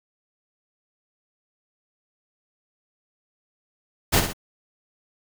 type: noise with echo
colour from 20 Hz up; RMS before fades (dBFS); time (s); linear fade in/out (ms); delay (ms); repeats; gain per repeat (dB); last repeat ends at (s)
pink; -18; 4.12-4.21; 20; 62; 2; -7; 4.334
effects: none